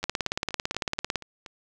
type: two click trains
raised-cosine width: 0.2 ms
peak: -9 / -23 dBFS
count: 21 / 7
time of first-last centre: 0.04-1.157 / 0.03-1.462 s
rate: 17.9 / 4.19 Hz
effects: none